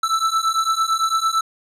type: beating tone pair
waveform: square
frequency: 1318.5 / 1327.4 Hz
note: E6 / E6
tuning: 0 / +12 cents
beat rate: 8.9 Hz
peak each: -21 dBFS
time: 0.03-1.41 s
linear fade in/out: 5 ms
effects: low-pass 9000 Hz 12 dB/octave